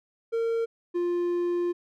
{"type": "tone pair in turn", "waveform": "triangle", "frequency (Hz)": [458.4, 349.9], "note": ["A#4", "F4"], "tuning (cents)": [-29, 3], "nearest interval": "perfect fourth", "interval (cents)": 468, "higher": "first", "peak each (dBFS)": -22, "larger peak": "neither", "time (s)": [[0.32, 0.66], [0.94, 1.73]], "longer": "second", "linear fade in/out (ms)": 20, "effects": []}